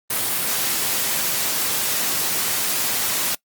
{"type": "high-pass noise", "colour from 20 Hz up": "white", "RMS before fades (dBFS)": -22, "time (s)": [0.1, 3.35], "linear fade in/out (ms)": 5, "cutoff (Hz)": 100, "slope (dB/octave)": 24, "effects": ["noise-tail reverb RT60 0.1 s tail -22 dB re dry", "Opus 32 kbps"]}